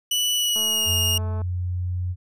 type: tone with pitch glide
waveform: sawtooth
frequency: 2960 to 2846 Hz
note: F#7 to F7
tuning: 0 to +32 cents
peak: -17 dBFS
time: 0.11-1.18 s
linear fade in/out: 5 ms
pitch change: -68 cents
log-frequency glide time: 0.35-0.88 s
type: click train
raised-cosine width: 1 ms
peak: -25 dBFS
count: 187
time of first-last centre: 0.56-1.417 s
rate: 217 Hz
type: tone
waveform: sine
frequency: 89.9 Hz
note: F#2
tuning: 49 cents flat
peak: -23 dBFS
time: 0.85-2.16 s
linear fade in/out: 50 ms
effects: none